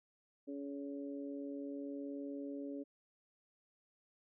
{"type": "harmonic tone", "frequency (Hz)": 140.7, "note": "C#3", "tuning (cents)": 26, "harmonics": [2, 3, 4], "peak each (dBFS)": [-42, -49, -50], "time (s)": [0.47, 2.84], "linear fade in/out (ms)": 20, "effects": []}